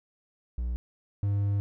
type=tone pair in turn; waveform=triangle; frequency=60 / 100.91 Hz; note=B1 / G#2; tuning=-49 / -49 cents; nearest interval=major sixth; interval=900 cents; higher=second; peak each=-26 / -22 dBFS; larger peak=second; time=0.58-0.76 / 1.23-1.6 s; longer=second; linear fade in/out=0 ms; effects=none